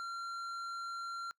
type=tone with tanh clipping; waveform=sine; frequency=1373 Hz; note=F6; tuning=30 cents flat; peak=-40 dBFS; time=0-1.31 s; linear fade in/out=0 ms; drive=10 dB; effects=noise-tail reverb RT60 0.1 s tail -24 dB re dry